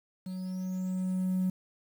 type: tone with level ramp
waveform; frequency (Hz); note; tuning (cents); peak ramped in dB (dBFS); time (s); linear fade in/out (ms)
triangle; 185.4; F#3; +4; -33 to -22; 0.26-1.5; 5
effects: tanh soft clip ceiling -22 dBFS + 9-bit